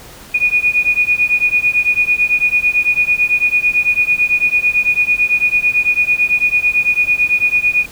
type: beating tone pair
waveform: sine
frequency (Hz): 2455 / 2464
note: D#7 / D#7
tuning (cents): -24 / -17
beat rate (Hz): 9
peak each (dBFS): -14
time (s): 0.34-7.86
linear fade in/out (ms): 10
effects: pink hiss -37 dBFS RMS until 7.91 s